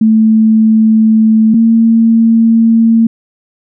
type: tone pair in turn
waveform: sine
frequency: 220 / 227.1 Hz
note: A3 / A#3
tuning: 0 / -45 cents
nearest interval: minor second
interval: 55 cents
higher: second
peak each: -4 dBFS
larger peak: neither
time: 0.01-1.54 / 1.54-3.07 s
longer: neither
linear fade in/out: 5 ms
effects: none